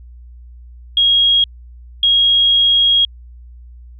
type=tone bursts at uneven times; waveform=sine; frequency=3281 Hz; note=G#7; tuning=22 cents flat; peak=-9 dBFS; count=2; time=0.97-1.44 / 2.03-3.05 s; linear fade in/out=2 ms; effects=added 60 Hz sine -35 dBFS peak until 3.99 s